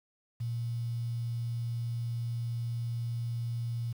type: tone with quantisation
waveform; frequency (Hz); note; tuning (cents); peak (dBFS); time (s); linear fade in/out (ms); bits
sine; 117.6; A#2; +16; -31; 0.4-3.93; 10; 9
effects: none